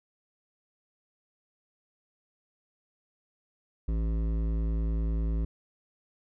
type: tone with hard clipping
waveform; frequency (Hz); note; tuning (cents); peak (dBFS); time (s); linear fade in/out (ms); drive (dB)
sine; 55; A1; 0; -28; 3.88-5.45; 5; 13
effects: none